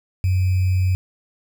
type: tone with sample-and-hold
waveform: sine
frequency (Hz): 92.5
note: F#2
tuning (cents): 0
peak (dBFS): -15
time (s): 0.24-0.95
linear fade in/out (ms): 0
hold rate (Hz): 2450
effects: none